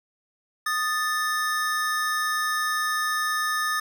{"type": "tone pair together", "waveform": "square", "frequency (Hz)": [1238.1, 1760], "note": ["D#6", "A6"], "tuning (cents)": [-9, 0], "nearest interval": "tritone", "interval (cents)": 609, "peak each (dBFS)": -27, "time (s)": [0.66, 3.8], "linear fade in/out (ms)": 5, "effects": []}